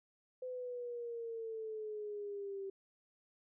sine exponential sweep, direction down, 510 to 387.5 Hz, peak -40 dBFS, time 0.42-2.7 s, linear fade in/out 5 ms, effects none

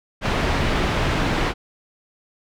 pink low-pass noise, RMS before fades -21 dBFS, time 0.21-1.54 s, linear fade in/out 50 ms, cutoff 3000 Hz, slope 12 dB/octave, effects none

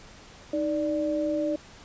sine tone pair together, 311.1 / 587.3 Hz, D#4 / D5, 0 / 0 cents, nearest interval major seventh, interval 1100 cents, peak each -27 dBFS, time 0.53-1.56 s, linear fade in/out 5 ms, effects pink hiss -49 dBFS RMS until 1.84 s + resampled to 16000 Hz

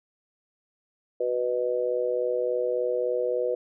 harmonic tone, 123.47 Hz, B2, in tune, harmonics 3 / 4 / 5, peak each -31 / -25 / -31 dBFS, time 1.2-3.55 s, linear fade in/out 5 ms, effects none

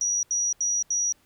sine tone bursts, 5800 Hz, F#8, 35 cents flat, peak -22 dBFS, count 4, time 0.01-1.124 s, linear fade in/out 2 ms, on 220 ms, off 78 ms, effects pink hiss -63 dBFS RMS until 1.25 s

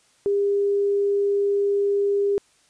sine tone, 402.4 Hz, G4, 45 cents sharp, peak -18 dBFS, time 0.26-2.38 s, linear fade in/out 0 ms, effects white hiss -60 dBFS RMS until 2.69 s + resampled to 22050 Hz

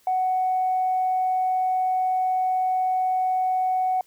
sine tone, 744 Hz, F#5, 9 cents sharp, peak -19 dBFS, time 0.07-4.01 s, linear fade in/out 2 ms, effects tanh soft clip ceiling -15 dBFS + white hiss -60 dBFS RMS until 4.06 s

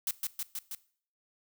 blue noise with echo, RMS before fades -31 dBFS, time 0.07-0.11 s, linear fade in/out 2 ms, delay 160 ms, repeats 4, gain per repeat -2 dB, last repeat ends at 0.75 s, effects noise-tail reverb RT60 0.5 s tail -19 dB re dry

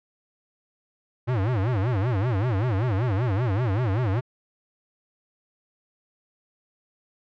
square tone with vibrato, 110 Hz, A2, in tune, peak -22 dBFS, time 1.27-4.21 s, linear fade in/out 20 ms, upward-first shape sine, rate 5.2 Hz, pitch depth 280 cents each way, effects low-pass 2000 Hz 12 dB/octave

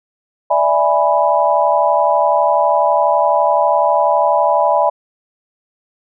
sine chord, E dominant seventh, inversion third, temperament equal, 587.3 / 659.3 / 830.6 / 987.8 Hz, D5 / E5 / G#5 / B5, 0 / 0 / 0 / 0 cents, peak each -16 dBFS, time 0.5-4.9 s, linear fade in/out 10 ms, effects none

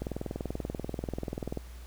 click train, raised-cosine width 2 ms, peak -20 dBFS, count 33, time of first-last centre 0.02-1.573 s, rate 20.6 Hz, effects added 60 Hz sine -43 dBFS peak until 1.86 s + pink hiss -55 dBFS RMS until 1.86 s

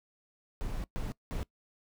brown noise bursts at uneven times, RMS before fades -35 dBFS, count 3, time 0.61-0.84 / 0.96-1.12 / 1.31-1.43 s, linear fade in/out 0 ms, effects noise-tail reverb RT60 0.1 s tail -21 dB re dry

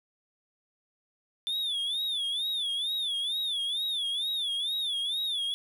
triangle tone with vibrato, 3520 Hz, A7, in tune, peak -27 dBFS, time 1.47-5.54 s, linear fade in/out 0 ms, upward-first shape sine, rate 2.2 Hz, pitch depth 140 cents each way, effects 10-bit

